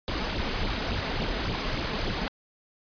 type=noise with flanger; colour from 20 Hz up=pink; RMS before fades=-29 dBFS; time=0.08-2.28 s; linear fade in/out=0 ms; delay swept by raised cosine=0.24 to 4.74 ms; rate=3.5 Hz; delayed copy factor=+0.6; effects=resampled to 11025 Hz